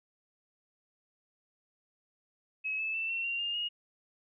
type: tone with pitch steps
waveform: sine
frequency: 2566 / 2614 / 2663 / 2712 / 2763 / 2814 / 2867 Hz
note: E7 / E7 / E7 / E7 / F7 / F7 / F7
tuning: -47 / -15 / +17 / +49 / -19 / +12 / +45 cents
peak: -31 dBFS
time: 2.64-3.69 s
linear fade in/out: 20 ms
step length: 150 ms
effects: none